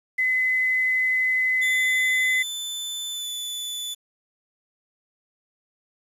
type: tone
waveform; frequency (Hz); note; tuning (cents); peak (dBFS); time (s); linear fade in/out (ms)
sine; 2028; B6; +45; -19; 0.18-2.43; 10
type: tone with pitch glide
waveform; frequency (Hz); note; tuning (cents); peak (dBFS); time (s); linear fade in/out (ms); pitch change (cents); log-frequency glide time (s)
sawtooth; 3520 to 3482; A7 to A7; 0 to -19; -26; 1.61-3.95; 20; -19; 3.12-3.27
effects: resampled to 32000 Hz + 8-bit